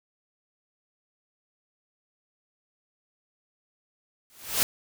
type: noise with exponential growth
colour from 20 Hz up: white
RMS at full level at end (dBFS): -20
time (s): 4.3-4.63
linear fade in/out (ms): 0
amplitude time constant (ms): 70
effects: none